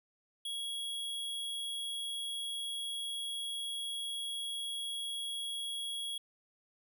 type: tone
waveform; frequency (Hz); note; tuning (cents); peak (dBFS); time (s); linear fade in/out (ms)
square; 3322; G#7; 0; -37; 0.45-6.18; 5
effects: none